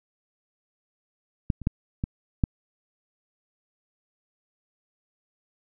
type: clicks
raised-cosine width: 5 ms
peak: -10 / -25 / -10 / -14 / -8 dBFS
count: 5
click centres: 1.502 / 1.617 / 1.671 / 2.039 / 2.438 s
effects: none